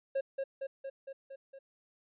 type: tone with echo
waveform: triangle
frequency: 542 Hz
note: C#5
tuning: 39 cents flat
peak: -27 dBFS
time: 0.15-0.21 s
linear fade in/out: 10 ms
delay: 230 ms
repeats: 6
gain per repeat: -3 dB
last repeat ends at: 1.59 s
effects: resampled to 8000 Hz